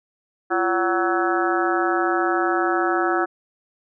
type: harmonic tone with a mistuned harmonic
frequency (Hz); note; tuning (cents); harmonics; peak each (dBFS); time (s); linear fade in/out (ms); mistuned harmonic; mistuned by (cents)
186.9; F#3; +18; 2 / 3 / 4 / 5 / 6 / 7 / 8 / 9; -22 / -31 / -24 / -35 / -32 / -25 / -28 / -30; 0.5-3.26; 20; 2; -140
effects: none